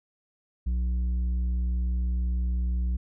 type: tone with tanh clipping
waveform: sine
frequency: 61 Hz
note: B1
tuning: 21 cents flat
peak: -25 dBFS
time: 0.66-2.97 s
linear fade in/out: 10 ms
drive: 6 dB
effects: none